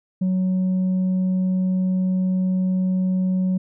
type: tone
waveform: sine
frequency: 185.6 Hz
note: F#3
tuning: 6 cents sharp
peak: -15 dBFS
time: 0.21-3.58 s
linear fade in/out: 10 ms
effects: tanh soft clip ceiling -17 dBFS